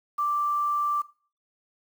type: tone with quantisation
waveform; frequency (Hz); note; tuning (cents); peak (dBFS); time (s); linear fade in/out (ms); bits
sine; 1174.7; D6; 0; -23; 0.18-1.02; 10; 8
effects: noise-tail reverb RT60 0.4 s tail -18 dB re dry